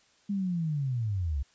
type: linear sweep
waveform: sine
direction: down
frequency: 205.7 to 63.3 Hz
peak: -27 dBFS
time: 0.29-1.43 s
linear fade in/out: 10 ms
effects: white hiss -64 dBFS RMS until 1.54 s + resampled to 16000 Hz